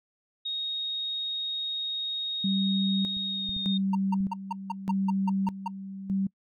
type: tone with pitch glide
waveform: sine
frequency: 3739 to 3692 Hz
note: A#7 to A#7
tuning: +4 to -17 cents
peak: -29 dBFS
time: 0.45-3.78 s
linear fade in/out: 10 ms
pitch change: -21 cents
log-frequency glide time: 3.26-3.61 s
type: tone with tremolo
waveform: sine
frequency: 193.8 Hz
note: G3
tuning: 20 cents flat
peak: -24 dBFS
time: 2.44-6.27 s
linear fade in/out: 5 ms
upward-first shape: square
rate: 0.82 Hz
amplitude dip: 75%
type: clicks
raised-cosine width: 5 ms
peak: -38 / -29 / -28 / -34 dBFS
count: 4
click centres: 3.169 / 3.492 / 3.565 / 4.206 s
type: tone bursts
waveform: triangle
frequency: 920 Hz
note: A#5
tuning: 23 cents flat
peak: -25 dBFS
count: 10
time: 3.93-5.68 s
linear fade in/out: 5 ms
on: 22 ms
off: 170 ms
effects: noise-tail reverb RT60 0.1 s tail -25 dB re dry